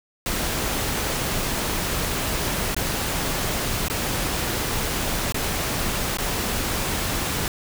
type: noise with dropouts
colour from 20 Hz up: pink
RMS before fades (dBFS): -25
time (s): 0.26-7.48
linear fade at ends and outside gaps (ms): 1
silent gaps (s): 2.746-2.765 / 3.883-3.899 / 5.323-5.344 / 6.171-6.185
effects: none